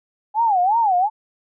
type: tone with vibrato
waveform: sine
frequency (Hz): 815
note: G#5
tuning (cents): -33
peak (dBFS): -14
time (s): 0.34-1.1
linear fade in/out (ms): 50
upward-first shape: sine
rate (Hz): 2.8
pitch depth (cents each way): 240
effects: none